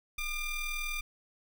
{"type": "ring-modulated tone", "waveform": "40% pulse", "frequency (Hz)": 1200, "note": "D6", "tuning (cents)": 37, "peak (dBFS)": -29, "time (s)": [0.18, 1.01], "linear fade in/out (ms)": 5, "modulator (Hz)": 1180, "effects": []}